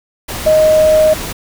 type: tone in noise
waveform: sine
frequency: 622.3 Hz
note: D#5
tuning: in tune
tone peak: -6 dBFS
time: 0.46-1.14 s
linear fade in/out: 10 ms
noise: pink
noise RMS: -23 dBFS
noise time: 0.28-1.33 s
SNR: +14 dB
effects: none